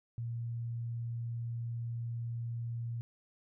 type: tone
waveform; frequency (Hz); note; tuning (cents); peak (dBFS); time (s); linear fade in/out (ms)
sine; 117.2; A#2; +10; -35; 0.18-3.01; 0
effects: none